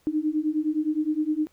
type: beating tone pair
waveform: sine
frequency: 301.8 / 311.5 Hz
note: D4 / D#4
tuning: +47 / +2 cents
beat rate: 9.7 Hz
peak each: -26 / -25 dBFS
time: 0.07-1.47 s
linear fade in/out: 0 ms
effects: pink hiss -64 dBFS RMS until 1.52 s